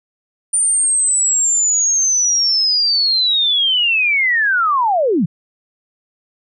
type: linear sweep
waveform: sine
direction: down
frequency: 9150 to 138.59 Hz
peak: -12 dBFS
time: 0.53-5.26 s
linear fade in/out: 10 ms
effects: none